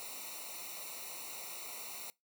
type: noise with comb filter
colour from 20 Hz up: white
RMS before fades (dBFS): -45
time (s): 0-2.1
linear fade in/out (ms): 0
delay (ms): 0.61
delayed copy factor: -0.95
effects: noise-tail reverb RT60 0.2 s tail -23 dB re dry